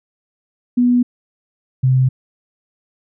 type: tone pair in turn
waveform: sine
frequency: 245 / 129.78 Hz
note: B3 / C3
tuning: -14 / -14 cents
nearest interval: major seventh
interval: 1100 cents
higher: first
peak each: -10 dBFS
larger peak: neither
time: 0.77-1.03 / 1.83-2.09 s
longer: neither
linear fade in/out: 10 ms
effects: none